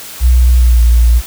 sine tone with pitch glide, 61.74 to 58.31 Hz, B1 to A#1, 0 to +1 cents, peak -4 dBFS, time 0.2-1.22 s, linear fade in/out 50 ms, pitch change -99 cents, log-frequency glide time 0.55-0.8 s, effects white hiss -29 dBFS RMS until 1.26 s

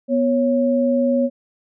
sine tone pair together, 245.7 / 551.6 Hz, B3 / C#5, -9 / -9 cents, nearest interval octave + major second, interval 1400 cents, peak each -17 / -18 dBFS, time 0.08-1.3 s, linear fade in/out 50 ms, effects none

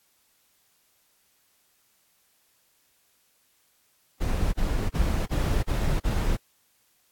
brown noise bursts, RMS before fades -24 dBFS, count 6, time 4.2-6.37 s, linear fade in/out 20 ms, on 330 ms, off 38 ms, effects white hiss -66 dBFS RMS until 7.11 s + AAC 64 kbps

